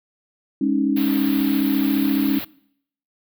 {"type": "chord", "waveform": "sine", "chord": "Ab suspended fourth", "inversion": "none", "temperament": "just", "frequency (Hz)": [207.7, 276.9, 311.5], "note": ["Ab3", "Db4", "Eb4"], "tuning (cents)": [0, -2, 2], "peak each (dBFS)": [-23, -19, -23], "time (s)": [0.61, 2.39], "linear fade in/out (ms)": 5}
{"type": "band-stop noise", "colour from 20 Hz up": "white", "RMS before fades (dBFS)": -31, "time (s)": [0.96, 2.45], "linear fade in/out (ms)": 10, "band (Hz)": [4300, 12000], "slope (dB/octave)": 48}
{"effects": ["noise-tail reverb RT60 0.7 s tail -23 dB re dry"]}